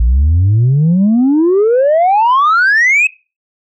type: exponential sweep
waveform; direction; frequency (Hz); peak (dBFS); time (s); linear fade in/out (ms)
sine; up; 54.5 to 2600; -5; 0-3.07; 5
effects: noise-tail reverb RT60 0.3 s tail -22 dB re dry + tanh soft clip ceiling -5 dBFS